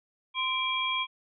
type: tone cluster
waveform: sine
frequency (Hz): 1036 / 2350 / 3277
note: C6 / D7 / G#7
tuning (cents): -17 / +1 / -24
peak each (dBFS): -31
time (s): 0.34-1.07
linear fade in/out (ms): 50
effects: none